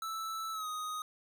square tone with pitch glide, 1317 to 1248.8 Hz, E6 to D#6, -2 to +6 cents, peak -37 dBFS, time 0.02-1.02 s, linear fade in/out 2 ms, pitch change -92 cents, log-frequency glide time 0.52-0.67 s, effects none

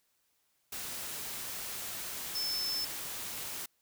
sine tone in noise, 5274 Hz, E8, in tune, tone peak -32 dBFS, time 2.35-2.85 s, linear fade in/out 5 ms, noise white, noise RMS -40 dBFS, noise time 0.72-3.66 s, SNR +5 dB, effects white hiss -75 dBFS RMS until 3.81 s

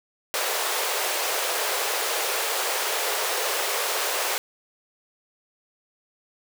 pink high-pass noise, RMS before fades -26 dBFS, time 0.34-4.38 s, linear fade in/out 0 ms, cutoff 410 Hz, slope 48 dB/octave, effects none

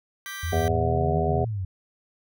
sawtooth chord, G major, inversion second, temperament just, 1176 / 1568 / 1960 Hz, D6 / G6 / B6, +2 / 0 / -14 cents, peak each -38 / -33 / -34 dBFS, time 0.26-0.68 s, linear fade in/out 0 ms
sine exponential two-way sweep, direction up then down, 80.2 to 162.4 to 89.5 Hz, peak -26 dBFS, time 0.43-1.65 s, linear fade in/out 5 ms, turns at 1.23 s
harmonic tone, 81.4 Hz, E2, 21 cents flat, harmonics 1 / 2 / 3 / 5 / 6 / 7 / 8 / 9, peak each -27 / -33 / -33 / -27 / -36 / -34 / -30 / -28 dBFS, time 0.52-1.45 s, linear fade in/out 10 ms
effects none

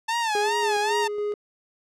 sawtooth tone with vibrato, 881 Hz, A5, 2 cents sharp, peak -19 dBFS, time 0.08-1.08 s, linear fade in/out 10 ms, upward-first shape sine, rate 2.5 Hz, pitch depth 120 cents each way
triangle tone with tremolo, 415.3 Hz, G#4, in tune, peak -22 dBFS, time 0.35-1.34 s, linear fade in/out 2 ms, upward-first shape square, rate 3.6 Hz, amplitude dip 30%
effects low-pass 8000 Hz 12 dB/octave

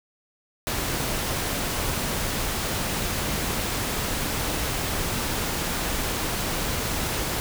pink noise, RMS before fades -27 dBFS, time 0.67-7.4 s, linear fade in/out 0 ms, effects none

